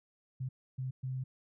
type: tone bursts at uneven times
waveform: sine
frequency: 129.9 Hz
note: C3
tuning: 12 cents flat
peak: -34 dBFS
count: 3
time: 0.4-0.49 / 0.78-0.91 / 1.03-1.24 s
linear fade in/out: 10 ms
effects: none